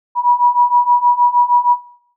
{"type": "beating tone pair", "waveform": "sine", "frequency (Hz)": [967, 973.4], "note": ["B5", "B5"], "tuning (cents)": [-37, -25], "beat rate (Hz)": 6.4, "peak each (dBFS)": -13, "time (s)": [0.15, 1.77], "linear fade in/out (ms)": 50, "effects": ["noise-tail reverb RT60 0.6 s tail -17 dB re dry"]}